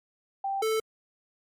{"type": "tone pair in turn", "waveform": ["sine", "square"], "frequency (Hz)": [784, 440], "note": ["G5", "A4"], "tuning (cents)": [0, 0], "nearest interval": "minor seventh", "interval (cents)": 1000, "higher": "first", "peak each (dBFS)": [-27, -25], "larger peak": "second", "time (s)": [[0.44, 0.62], [0.62, 0.8]], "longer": "neither", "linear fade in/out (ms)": 5, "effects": ["MP3 64 kbps"]}